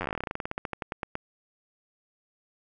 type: slowing click train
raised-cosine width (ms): 0.5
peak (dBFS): -16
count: 26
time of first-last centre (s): 0.01-1.154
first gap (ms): 10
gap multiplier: 1.11
effects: none